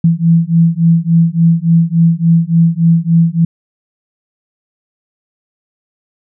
sine beating tone pair, 164.81 / 168.31 Hz, E3 / E3, 0 / +36 cents, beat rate 3.5 Hz, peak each -10 dBFS, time 0.04-3.45 s, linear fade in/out 5 ms, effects none

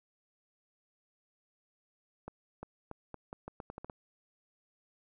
accelerating click train, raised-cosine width 1 ms, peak -28 dBFS, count 11, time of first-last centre 2.28-3.898 s, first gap 350 ms, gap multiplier 0.81, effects none

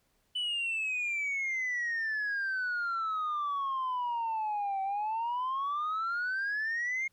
sine exponential two-way sweep, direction down then up, 3000 to 768 to 2151 Hz, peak -28 dBFS, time 0.35-7.08 s, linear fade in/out 10 ms, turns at 4.82 s, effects tanh soft clip ceiling -28 dBFS + pink hiss -73 dBFS RMS until 7.12 s

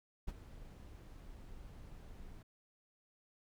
brown noise with ADSR envelope, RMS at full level -39 dBFS, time 0.27-2.43 s, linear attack 16 ms, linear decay 30 ms, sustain -13 dB, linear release 10 ms, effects none

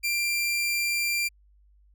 sawtooth tone, 2373 Hz, D7, 17 cents sharp, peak -21 dBFS, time 0.03-1.29 s, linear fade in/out 20 ms, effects added 50 Hz sine -56 dBFS peak until 1.94 s

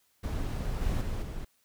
brown noise with level steps, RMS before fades -32 / -29 / -33 / -37 dBFS, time 0.23-1.45 s, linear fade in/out 10 ms, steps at 0.81 / 1.01 / 1.22 s, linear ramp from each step 5 ms, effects white hiss -70 dBFS RMS until 1.64 s

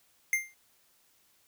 square tone with exponential decay, 2100 Hz, C7, 6 cents sharp, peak -22 dBFS, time 0.33-0.54 s, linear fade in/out 1 ms, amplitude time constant 44 ms, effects white hiss -67 dBFS RMS until 1.47 s

